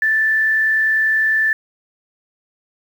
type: tone with frequency modulation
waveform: sine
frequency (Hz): 1760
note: A6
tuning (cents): 0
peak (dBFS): -13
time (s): 0.02-1.53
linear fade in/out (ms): 2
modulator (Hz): 49.4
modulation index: 0.33
effects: 7-bit